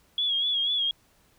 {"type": "tone with vibrato", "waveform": "sine", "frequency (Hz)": 3336, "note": "G#7", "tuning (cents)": 7, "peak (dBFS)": -23, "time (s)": [0.18, 0.91], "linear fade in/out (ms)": 2, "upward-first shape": "sine", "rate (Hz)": 4.1, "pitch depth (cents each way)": 60, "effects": ["pink hiss -63 dBFS RMS until 1.38 s"]}